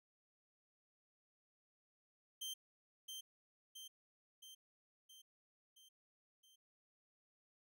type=tone with echo; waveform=sawtooth; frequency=3136 Hz; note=G7; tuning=in tune; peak=-40 dBFS; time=2.41-2.54 s; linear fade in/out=10 ms; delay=670 ms; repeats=6; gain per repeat=-4 dB; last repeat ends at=6.56 s; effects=none